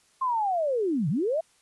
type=linear two-way sweep; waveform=sine; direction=down then up; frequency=1071 to 131.7 to 678 Hz; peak=-23 dBFS; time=0.21-1.41 s; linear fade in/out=10 ms; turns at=1.09 s; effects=white hiss -63 dBFS RMS until 1.61 s + resampled to 24000 Hz